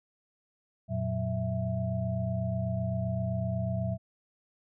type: tone cluster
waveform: sine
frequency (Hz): 89.9 / 117.8 / 184.9 / 658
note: F#2 / A#2 / F#3 / E5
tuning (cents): -49 / +19 / -1 / -3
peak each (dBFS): -36 / -31 / -34 / -36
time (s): 0.88-3.98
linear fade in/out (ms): 50
effects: none